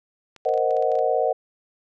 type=clicks; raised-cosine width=0.2 ms; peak=-28 dBFS; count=11; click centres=0.363 / 0.451 / 0.49 / 0.539 / 0.577 / 0.708 / 0.768 / 0.825 / 0.918 / 0.954 / 0.989 s
type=chord; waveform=sine; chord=C half-diminished seventh; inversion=third; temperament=equal; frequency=466.2 / 523.3 / 622.3 / 740 Hz; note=Bb4 / C5 / Eb5 / Gb5; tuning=0 / 0 / 0 / 0 cents; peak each=-24 dBFS; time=0.45-1.33 s; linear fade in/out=10 ms
effects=none